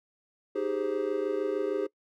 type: chord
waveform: triangle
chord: Ab major seventh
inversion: second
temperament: equal with one note detuned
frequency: 311.1 / 388.8 / 415.3 / 523.3 Hz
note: Eb4 / G4 / Ab4 / C5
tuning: 0 / -14 / 0 / 0 cents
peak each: -34 / -30 / -29 / -33 dBFS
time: 0.55-1.87 s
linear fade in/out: 10 ms
effects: noise-tail reverb RT60 0.1 s tail -22 dB re dry